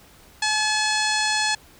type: harmonic tone with a mistuned harmonic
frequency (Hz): 857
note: A5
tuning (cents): -46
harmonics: 1 / 2 / 3 / 4 / 5 / 6 / 7 / 8 / 9 / 10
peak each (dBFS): -26 / -25 / -29 / -30 / -27 / -32 / -34 / -33 / -36 / -34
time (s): 0.42-1.55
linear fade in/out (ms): 5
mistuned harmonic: 4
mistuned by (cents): -16
effects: pink hiss -51 dBFS RMS until 1.79 s